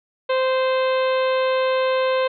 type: harmonic tone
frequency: 520 Hz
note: C5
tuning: 11 cents flat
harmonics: 1 / 2 / 3 / 4 / 5 / 6 / 7 / 8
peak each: -18 / -25 / -31 / -34 / -33 / -36 / -37 / -40 dBFS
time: 0.29-2.28 s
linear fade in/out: 10 ms
effects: none